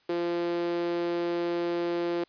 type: tone with high-pass filter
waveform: sawtooth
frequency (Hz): 172.3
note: F3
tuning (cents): -23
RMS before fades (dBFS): -29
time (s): 0.09-2.24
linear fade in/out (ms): 5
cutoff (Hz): 390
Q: 8.4
effects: white hiss -65 dBFS RMS until 2.28 s + resampled to 11025 Hz